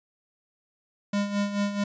square tone with tremolo, 202.9 Hz, G#3, 40 cents flat, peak -23 dBFS, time 1.13-1.84 s, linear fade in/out 5 ms, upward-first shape sine, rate 4.6 Hz, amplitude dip 65%, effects resampled to 16000 Hz

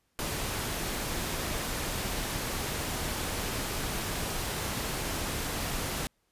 pink noise, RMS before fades -33 dBFS, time 0.19-6.07 s, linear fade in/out 0 ms, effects pink hiss -74 dBFS RMS until 6.31 s + resampled to 32000 Hz

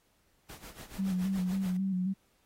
pink noise with tremolo, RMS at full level -46 dBFS, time 0.49-1.77 s, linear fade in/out 5 ms, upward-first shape sine, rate 7 Hz, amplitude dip 75%
sine tone with vibrato, 187.6 Hz, F#3, 24 cents sharp, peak -28 dBFS, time 0.98-2.14 s, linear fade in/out 20 ms, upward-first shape square, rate 3.7 Hz, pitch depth 46 cents each way
effects pink hiss -71 dBFS RMS until 2.45 s + AAC 48 kbps

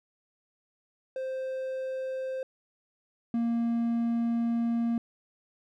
triangle tone pair in turn, 523.3 / 233.1 Hz, C5 / A#3, 0 / 0 cents, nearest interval octave + major second, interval 1400 cents, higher first, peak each -29 / -23 dBFS, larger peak second, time 1.16-2.43 / 3.34-4.98 s, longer second, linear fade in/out 2 ms, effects none

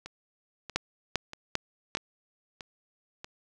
two click trains, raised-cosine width 0.2 ms, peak -23 / -9 dBFS, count 6 / 4, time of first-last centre 0.06-3.245 / 0.76-1.95 s, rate 1.57 / 2.52 Hz, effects none

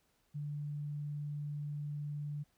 sine tone, 146.83 Hz, D3, in tune, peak -37 dBFS, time 0.34-2.44 s, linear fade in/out 20 ms, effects pink hiss -75 dBFS RMS until 2.57 s

